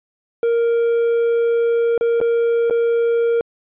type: tone with dropouts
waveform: triangle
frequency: 466.2 Hz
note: A#4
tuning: in tune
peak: -12 dBFS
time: 0.43-3.41 s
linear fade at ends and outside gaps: 1 ms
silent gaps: 1.978-2.01 / 2.203-2.213 / 2.699-2.708 s
effects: resampled to 8000 Hz